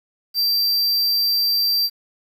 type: tone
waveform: square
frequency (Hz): 4699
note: D8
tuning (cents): 0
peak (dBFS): -17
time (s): 0.34-1.9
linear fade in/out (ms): 50
effects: 8-bit